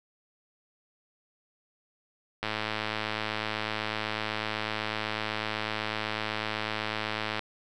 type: click train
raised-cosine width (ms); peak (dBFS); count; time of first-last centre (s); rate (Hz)
0.3; -14; 537; 2.43-7.393; 108
effects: none